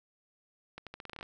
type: accelerating click train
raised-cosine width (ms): 0.3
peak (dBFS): -27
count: 11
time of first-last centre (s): 0.78-1.229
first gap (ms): 87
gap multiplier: 0.84
effects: none